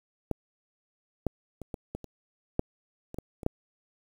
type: clicks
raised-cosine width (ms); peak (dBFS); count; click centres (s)
2; -15 / -13 / -26 / -21 / -21 / -29 / -11 / -27 / -21 / -26 / -11; 11; 0.313 / 1.267 / 1.617 / 1.742 / 1.95 / 2.043 / 2.594 / 3.144 / 3.186 / 3.432 / 3.464
effects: 8-bit